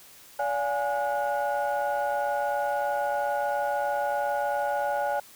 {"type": "tone cluster", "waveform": "sine", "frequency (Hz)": [576, 706, 829, 1452], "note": ["D5", "F5", "G#5", "F#6"], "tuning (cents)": [-34, 19, -3, -33], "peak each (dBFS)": [-28, -32, -27, -34], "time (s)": [0.39, 5.2], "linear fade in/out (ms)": 5, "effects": ["tanh soft clip ceiling -18 dBFS", "white hiss -51 dBFS RMS until 5.35 s"]}